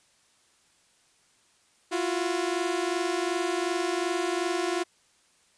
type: tone pair together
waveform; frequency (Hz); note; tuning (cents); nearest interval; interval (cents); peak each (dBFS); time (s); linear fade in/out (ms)
sawtooth; 339.2 / 361.9; E4 / F#4; +50 / -38; minor second; 112; -25; 1.91-4.84; 20
effects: white hiss -64 dBFS RMS until 5.57 s + resampled to 22050 Hz